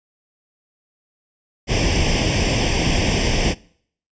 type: noise with comb filter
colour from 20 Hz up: pink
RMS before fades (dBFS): -18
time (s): 1.67-3.55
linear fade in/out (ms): 50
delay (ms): 0.37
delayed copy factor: +0.85
effects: noise-tail reverb RT60 0.6 s tail -23 dB re dry + resampled to 16000 Hz